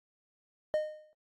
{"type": "tone with exponential decay", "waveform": "triangle", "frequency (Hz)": 614, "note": "D#5", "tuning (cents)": -23, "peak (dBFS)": -22, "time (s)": [0.74, 1.13], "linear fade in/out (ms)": 0, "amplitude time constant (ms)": 83, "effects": ["AAC 32 kbps"]}